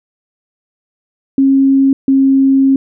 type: tone pair in turn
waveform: sine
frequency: 271 / 270 Hz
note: C#4 / C#4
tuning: -39 / -45 cents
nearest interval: unison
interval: 6 cents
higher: first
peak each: -6 dBFS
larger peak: neither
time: 1.38-1.93 / 2.08-2.76 s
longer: second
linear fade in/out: 2 ms
effects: none